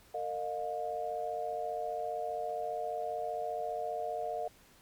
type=tone cluster; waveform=sine; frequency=456.5 / 616 / 711 Hz; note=A#4 / D#5 / F5; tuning=-36 / -17 / +31 cents; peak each=-40 / -38 / -36 dBFS; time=0.14-4.48 s; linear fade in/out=5 ms; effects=pink hiss -61 dBFS RMS until 4.81 s + MP3 96 kbps